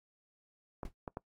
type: clicks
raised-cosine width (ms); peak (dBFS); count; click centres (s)
1; -25; 3; 0.832 / 1.078 / 1.171
type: noise with exponential decay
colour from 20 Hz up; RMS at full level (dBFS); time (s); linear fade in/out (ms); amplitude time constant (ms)
brown; -36; 0.85-0.93; 2; 17
effects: noise-tail reverb RT60 0.1 s tail -22 dB re dry + AAC 48 kbps